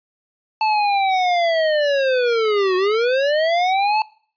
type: linear two-way sweep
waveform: square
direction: down then up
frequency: 880 to 362.9 to 880 Hz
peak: -16 dBFS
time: 0.61-4.02 s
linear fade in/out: 2 ms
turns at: 2.76 s
effects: noise-tail reverb RT60 0.5 s tail -23 dB re dry + resampled to 11025 Hz